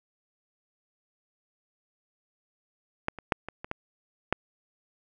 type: clicks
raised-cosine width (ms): 0.5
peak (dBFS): -11 / -25 / -7 / -21 / -22 / -16 / -8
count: 7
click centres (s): 3.084 / 3.187 / 3.322 / 3.486 / 3.645 / 3.714 / 4.326
effects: none